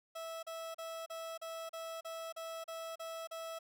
30% pulse tone bursts, 655 Hz, E5, 11 cents flat, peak -39 dBFS, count 11, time 0.15-3.59 s, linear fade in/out 10 ms, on 280 ms, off 36 ms, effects none

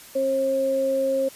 sine tone pair together, 268.4 / 536.8 Hz, C4 / C5, +44 / +44 cents, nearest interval octave, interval 1200 cents, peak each -30 / -20 dBFS, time 0.15-1.29 s, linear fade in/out 10 ms, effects white hiss -45 dBFS RMS until 1.35 s + resampled to 32000 Hz

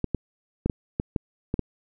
clicks, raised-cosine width 3 ms, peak -11 dBFS, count 8, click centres 0.043 / 0.147 / 0.66 / 0.698 / 0.999 / 1.162 / 1.541 / 1.593 s, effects none

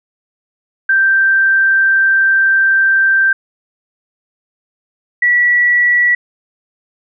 sine tone pair in turn, 1568 / 1943.9 Hz, G6 / B6, 0 / -28 cents, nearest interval major third, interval 372 cents, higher second, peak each -8 dBFS, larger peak neither, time 0.89-3.33 / 5.22-6.15 s, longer first, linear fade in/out 5 ms, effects none

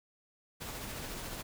pink noise with tremolo, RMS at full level -40 dBFS, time 0.6-1.43 s, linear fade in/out 20 ms, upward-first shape triangle, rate 14 Hz, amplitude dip 35%, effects none

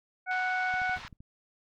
harmonic tone, 740 Hz, F#5, in tune, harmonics 1 / 2 / 3, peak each -31 / -30 / -36 dBFS, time 0.26-0.99 s, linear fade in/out 50 ms
pink band-pass noise, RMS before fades -46 dBFS, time 0.31-1.08 s, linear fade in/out 0 ms, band 830 to 4700 Hz, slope 24 dB/octave
click train, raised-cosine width 5 ms, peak -36 dBFS, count 7, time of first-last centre 0.74-1.205 s, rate 12.9 Hz
brown noise with exponential decay, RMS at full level -43 dBFS, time 0.96-1.17 s, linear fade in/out 2 ms, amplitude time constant 45 ms
effects none

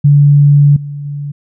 sine tone with level steps, 144.1 Hz, D3, 33 cents flat, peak -3 / -20 / -18 dBFS, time 0.04-1.32 s, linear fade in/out 10 ms, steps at 0.76 / 1.05 s, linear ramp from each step 5 ms, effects none

